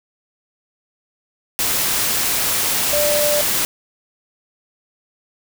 sine tone in noise, 590 Hz, D5, 8 cents sharp, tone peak -17 dBFS, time 2.93-3.41 s, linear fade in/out 0 ms, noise white, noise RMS -19 dBFS, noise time 1.59-3.65 s, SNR -1 dB, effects none

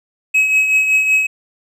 triangle tone with tremolo, 2557 Hz, D#7, 47 cents sharp, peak -7 dBFS, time 0.34-1.27 s, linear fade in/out 10 ms, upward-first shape triangle, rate 5.3 Hz, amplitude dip 55%, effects resampled to 32000 Hz

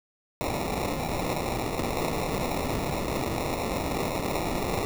blue noise with sample-and-hold, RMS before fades -29 dBFS, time 0.41-4.85 s, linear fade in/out 0 ms, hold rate 1575 Hz, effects none

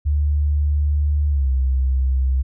sine tone with pitch glide, 73.42 to 65.41 Hz, D2 to C2, 0 to 0 cents, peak -15 dBFS, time 0.05-2.43 s, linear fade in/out 20 ms, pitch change -200 cents, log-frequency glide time 1.29-1.5 s, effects none

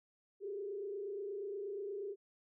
sine tone with frequency modulation, 402.3 Hz, G4, 45 cents sharp, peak -39 dBFS, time 0.4-2.16 s, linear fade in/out 50 ms, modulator 28.4 Hz, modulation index 0.87, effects none

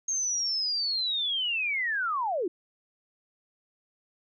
sine linear sweep, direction down, 6470 to 313.4 Hz, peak -26 dBFS, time 0.08-2.48 s, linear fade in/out 5 ms, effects none

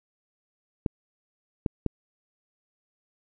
clicks, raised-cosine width 3 ms, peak -12 dBFS, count 3, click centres 0.862 / 1.662 / 1.863 s, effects none

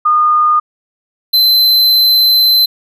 sine / square tone pair in turn, 1222 / 4068 Hz, D#6 / C8, -32 / -50 cents, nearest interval octave + major sixth, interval 2082 cents, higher second, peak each -7 dBFS, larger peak neither, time 0.05-0.6 / 1.33-2.66 s, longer second, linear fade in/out 10 ms, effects none

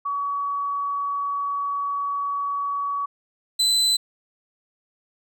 sine / 35% pulse tone pair in turn, 1132 / 4024 Hz, C#6 / B7, +36 / +32 cents, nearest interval octave + minor seventh, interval 2196 cents, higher second, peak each -23 / -16 dBFS, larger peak second, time 0.05-3.06 / 3.59-3.97 s, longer first, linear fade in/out 10 ms, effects none

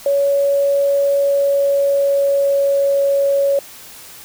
sine tone with pitch glide, 561 to 557.4 Hz, C#5 to C#5, +21 to +9 cents, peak -12 dBFS, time 0.06-3.59 s, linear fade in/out 2 ms, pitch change -12 cents, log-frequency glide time 1.21-2.86 s, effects white hiss -38 dBFS RMS until 4.24 s

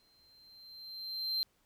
triangle tone with exponential growth, 4134 Hz, C8, 22 cents flat, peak -28 dBFS, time 0-1.43 s, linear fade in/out 0 ms, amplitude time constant 310 ms, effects pink hiss -73 dBFS RMS until 1.65 s

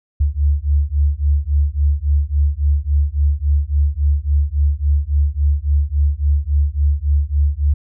sine beating tone pair, 70.7 / 74.3 Hz, C#2 / D2, +35 / +21 cents, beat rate 3.6 Hz, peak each -16 dBFS, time 0.2-7.74 s, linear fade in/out 10 ms, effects none

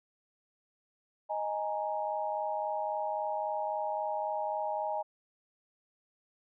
sine chord, D# suspended fourth, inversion none, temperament just, 622.3 / 829.7 / 933.4 Hz, D#5 / G#5 / A#5, 0 / -2 / +2 cents, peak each -35 / -34 / -38 dBFS, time 1.29-5.03 s, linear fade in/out 20 ms, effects none

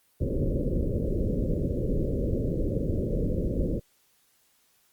pink low-pass noise, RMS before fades -27 dBFS, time 0.2-3.8 s, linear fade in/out 20 ms, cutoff 570 Hz, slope 96 dB/octave, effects white hiss -66 dBFS RMS until 4.92 s + Opus 32 kbps

